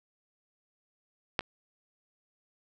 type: clicks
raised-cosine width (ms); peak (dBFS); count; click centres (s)
0.3; -10 / -30; 2; 1.392 / 1.408
effects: none